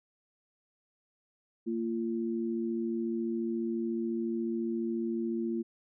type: tone pair together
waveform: sine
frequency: 229.1 / 343.3 Hz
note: A#3 / F4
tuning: -30 / -30 cents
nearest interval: perfect fifth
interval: 700 cents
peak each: -32 / -33 dBFS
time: 1.66-5.63 s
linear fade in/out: 20 ms
effects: none